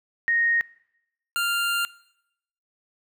sine / 25% pulse tone pair in turn, 1862 / 1394.9 Hz, A#6 / F6, -2 / -2 cents, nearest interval perfect fourth, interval 500 cents, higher first, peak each -19 dBFS, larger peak neither, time 0.28-0.61 / 1.36-1.85 s, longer second, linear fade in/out 0 ms, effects noise-tail reverb RT60 0.8 s tail -21 dB re dry

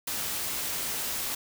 white noise, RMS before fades -32 dBFS, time 0.07-1.35 s, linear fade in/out 5 ms, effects none

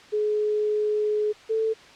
sine tone pair in turn, 422.9 / 442.7 Hz, G#4 / A4, +31 / +11 cents, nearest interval minor second, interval 80 cents, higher second, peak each -21 dBFS, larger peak neither, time 0.12-1.33 / 1.49-1.74 s, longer first, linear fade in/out 20 ms, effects white hiss -48 dBFS RMS until 1.95 s + low-pass 4000 Hz 12 dB/octave

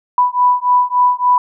sine beating tone pair, 987.8 / 991.3 Hz, B5 / B5, 0 / +6 cents, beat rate 3.5 Hz, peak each -13 dBFS, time 0.18-1.38 s, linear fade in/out 2 ms, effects none

